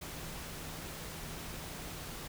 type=tone in noise; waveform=sine; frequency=160.4 Hz; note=E3; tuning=47 cents flat; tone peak=-51 dBFS; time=0.01-2.28 s; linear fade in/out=10 ms; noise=pink; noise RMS=-44 dBFS; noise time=0.01-2.28 s; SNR=-10 dB; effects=none